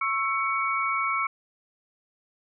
sine tone cluster, 1095 / 1324 / 2243 Hz, C#6 / E6 / C#7, -22 / +7 / +20 cents, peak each -28 dBFS, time 0.01-1.27 s, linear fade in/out 5 ms, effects none

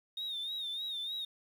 sine tone with vibrato, 3684 Hz, A#7, 21 cents flat, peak -34 dBFS, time 0.17-1.25 s, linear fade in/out 5 ms, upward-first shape sine, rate 3.3 Hz, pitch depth 80 cents each way, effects tanh soft clip ceiling -33 dBFS + 10-bit

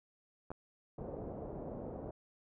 clicks, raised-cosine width 1 ms, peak -30 dBFS, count 2, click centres 0.505 / 0.516 s
white low-pass noise, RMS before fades -44 dBFS, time 0.98-2.11 s, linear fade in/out 5 ms, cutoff 620 Hz, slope 24 dB/octave
effects none

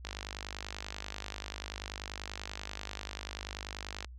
click train, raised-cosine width 0.2 ms, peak -21 dBFS, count 202, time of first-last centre 0.05-4.046 s, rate 50.3 Hz, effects added 61 Hz sine -45 dBFS peak until 4.18 s

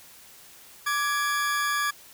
40% pulse tone pair together, 1171 / 1673.8 Hz, D6 / G#6, -5 / +13 cents, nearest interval tritone, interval 618 cents, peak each -26 / -26 dBFS, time 0.86-1.91 s, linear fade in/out 10 ms, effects white hiss -50 dBFS RMS until 2.13 s

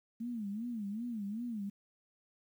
sine tone with vibrato, 220 Hz, A3, in tune, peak -36 dBFS, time 0.2-1.7 s, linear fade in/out 10 ms, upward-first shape sine, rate 2.6 Hz, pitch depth 180 cents each way, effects 11-bit

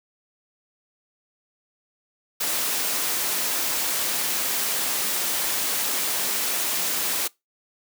white noise, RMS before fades -25 dBFS, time 2.4-7.28 s, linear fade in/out 10 ms, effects noise-tail reverb RT60 0.2 s tail -23 dB re dry + high-pass 200 Hz 12 dB/octave

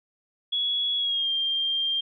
sine tone with pitch glide, 3363 to 3189 Hz, G#7 to G7, +21 to +29 cents, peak -23 dBFS, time 0.52-2.01 s, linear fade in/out 10 ms, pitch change -92 cents, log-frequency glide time 0.97-1.3 s, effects none

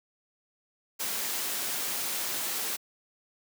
white noise, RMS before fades -32 dBFS, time 0.99-2.77 s, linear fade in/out 20 ms, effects high-pass 200 Hz 12 dB/octave

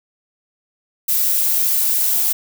violet noise with high-pass filter sweep, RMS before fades -17 dBFS, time 1.08-2.33 s, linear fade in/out 10 ms, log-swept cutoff 450 to 740 Hz, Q 6.8, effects none

